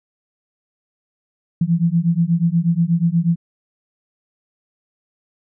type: beating tone pair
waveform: sine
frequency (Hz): 164.81 / 173.11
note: E3 / F3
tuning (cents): 0 / -15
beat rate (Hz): 8.3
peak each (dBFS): -17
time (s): 1.61-3.36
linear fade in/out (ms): 5
effects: none